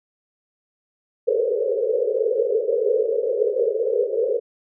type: band-pass noise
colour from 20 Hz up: pink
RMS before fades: -21 dBFS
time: 1.27-4.4 s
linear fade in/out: 20 ms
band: 420 to 530 Hz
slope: 96 dB/octave
effects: none